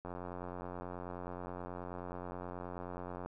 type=click train; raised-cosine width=1 ms; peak=-29 dBFS; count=288; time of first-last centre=0.05-3.26 s; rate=89.4 Hz; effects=none